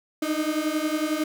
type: beating tone pair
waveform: 35% pulse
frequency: 302.9 / 313.9 Hz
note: D#4 / D#4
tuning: -46 / +15 cents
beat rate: 11 Hz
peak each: -25 / -25 dBFS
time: 0.22-1.24 s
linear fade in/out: 5 ms
effects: none